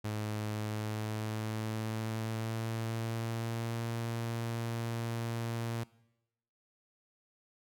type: tone with pitch glide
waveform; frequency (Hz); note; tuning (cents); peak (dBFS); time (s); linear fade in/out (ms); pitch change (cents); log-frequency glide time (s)
sawtooth; 106.8 to 115.8; G#2 to A#2; +49 to -11; -30; 0.04-5.84; 10; +140; 0.5-3.79
effects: noise-tail reverb RT60 0.9 s tail -21 dB re dry